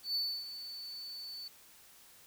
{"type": "tone with ADSR envelope", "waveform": "triangle", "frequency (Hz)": 4489, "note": "C#8", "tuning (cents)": 21, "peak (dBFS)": -29, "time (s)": [0.03, 1.48], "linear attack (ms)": 120, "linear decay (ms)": 290, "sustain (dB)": -12, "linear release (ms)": 3, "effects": ["white hiss -59 dBFS RMS until 2.26 s"]}